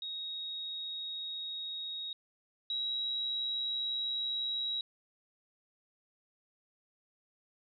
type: tone pair in turn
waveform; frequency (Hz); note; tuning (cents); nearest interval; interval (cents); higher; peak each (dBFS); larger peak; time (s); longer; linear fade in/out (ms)
sine; 3766 / 3858; A#7 / B7; +17 / -41; unison; 42; second; -37 / -32; second; 0.02-2.13 / 2.7-4.81; neither; 2
effects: none